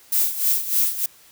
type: noise with tremolo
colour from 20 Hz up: violet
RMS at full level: -18 dBFS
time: 0.12-1.06 s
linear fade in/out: 5 ms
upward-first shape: sine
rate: 3.3 Hz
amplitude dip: 75%
effects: white hiss -51 dBFS RMS until 1.31 s